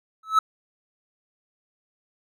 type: tone with exponential growth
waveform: triangle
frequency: 1300 Hz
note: E6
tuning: 24 cents flat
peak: -9 dBFS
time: 0.23-0.39 s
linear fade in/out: 5 ms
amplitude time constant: 33 ms
effects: none